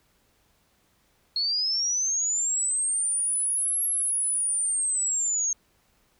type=linear two-way sweep; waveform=sine; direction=up then down; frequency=4279 to 11290 to 6430 Hz; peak=-23 dBFS; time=1.36-5.53 s; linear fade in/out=2 ms; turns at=3.84 s; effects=pink hiss -66 dBFS RMS until 6.19 s